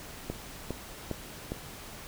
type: click train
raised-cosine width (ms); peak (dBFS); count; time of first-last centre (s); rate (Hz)
2; -19; 4; 0.3-1.52; 2.46
effects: pink hiss -45 dBFS RMS until 2.07 s